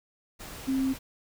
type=tone in noise; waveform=sine; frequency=265.8 Hz; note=C4; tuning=27 cents sharp; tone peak=-24 dBFS; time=0.67-0.94 s; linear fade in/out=20 ms; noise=pink; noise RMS=-42 dBFS; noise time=0.39-0.99 s; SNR=+15 dB; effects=none